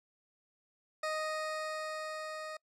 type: tone with level ramp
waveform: 20% pulse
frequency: 622.3 Hz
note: D#5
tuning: in tune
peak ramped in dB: -28 to -36 dBFS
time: 1.03-2.57 s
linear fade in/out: 5 ms
effects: noise-tail reverb RT60 0.1 s tail -26 dB re dry + low-pass 8000 Hz 12 dB/octave